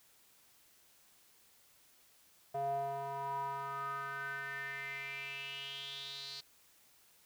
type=tone with band-pass filter sweep; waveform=square; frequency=138.59 Hz; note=C#3; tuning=in tune; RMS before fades=-41 dBFS; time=2.54-6.41 s; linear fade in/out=10 ms; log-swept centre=640 to 4400 Hz; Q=6.7; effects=white hiss -66 dBFS RMS until 7.25 s